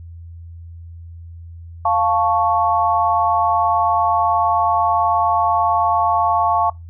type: chord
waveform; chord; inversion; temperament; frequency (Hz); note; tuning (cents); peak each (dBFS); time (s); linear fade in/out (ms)
sine; F augmented; none; equal; 698.5 / 880 / 1108.7; F5 / A5 / C#6; 0 / 0 / 0; -18; 1.85-6.7; 5
effects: noise-tail reverb RT60 0.2 s tail -24 dB re dry + added 84 Hz sine -33 dBFS peak until 6.89 s